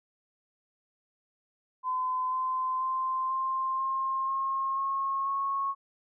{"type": "tone with pitch steps", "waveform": "sine", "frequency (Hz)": [1021, 1031.7, 1042.5, 1053.3, 1064.4, 1075.5, 1086.7, 1098.1], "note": ["C6", "C6", "C6", "C6", "C6", "C6", "C#6", "C#6"], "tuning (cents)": [-43, -25, -7, 11, 29, 47, -35, -17], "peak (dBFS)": -27, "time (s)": [1.83, 5.75], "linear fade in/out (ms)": 50, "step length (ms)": 490, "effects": []}